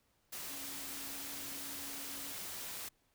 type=tone in noise; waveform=sine; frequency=278.6 Hz; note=C#4; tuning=9 cents sharp; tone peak=-54 dBFS; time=0.49-2.33 s; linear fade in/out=10 ms; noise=white; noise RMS=-44 dBFS; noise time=0.32-2.89 s; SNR=-13 dB; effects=pink hiss -75 dBFS RMS until 3.14 s